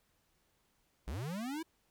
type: linear sweep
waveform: square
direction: up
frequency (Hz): 49 to 335.7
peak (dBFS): -38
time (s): 1.07-1.63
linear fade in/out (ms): 10
effects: pink hiss -75 dBFS RMS until 1.9 s